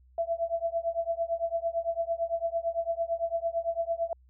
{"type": "tone with tremolo", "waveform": "sine", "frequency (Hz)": 670, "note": "E5", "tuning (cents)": 28, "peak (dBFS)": -23, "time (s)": [0.18, 4.13], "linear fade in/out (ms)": 2, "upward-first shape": "triangle", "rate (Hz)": 8.9, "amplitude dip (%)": 100, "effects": ["added 63 Hz sine -56 dBFS peak until 4.29 s"]}